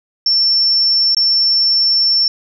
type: tone with dropouts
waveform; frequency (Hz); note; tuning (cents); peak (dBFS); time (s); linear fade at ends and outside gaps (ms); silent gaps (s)
sine; 5410; E8; +44; -10; 0.26-2.28; 2; 1.148-1.167
effects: none